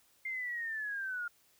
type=linear sweep; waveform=sine; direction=down; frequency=2113 to 1403 Hz; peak=-35 dBFS; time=0.25-1.28 s; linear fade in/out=5 ms; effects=white hiss -68 dBFS RMS until 1.59 s